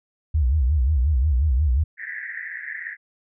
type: tone with vibrato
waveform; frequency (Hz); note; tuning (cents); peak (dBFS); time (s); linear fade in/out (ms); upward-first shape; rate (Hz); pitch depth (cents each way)
sine; 69.3; C#2; 0; -16; 0.34-1.84; 10; sine; 5.6; 240
type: band-pass noise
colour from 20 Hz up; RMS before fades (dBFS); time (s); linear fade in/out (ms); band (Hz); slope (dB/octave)
pink; -33; 1.97-2.97; 50; 1700 to 2000; 96
effects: none